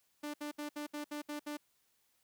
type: tone bursts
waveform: sawtooth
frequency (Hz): 295.6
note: D4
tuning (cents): +11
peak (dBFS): -35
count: 8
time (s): 0.23-1.572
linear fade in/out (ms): 10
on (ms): 110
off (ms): 66
effects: white hiss -75 dBFS RMS until 2.23 s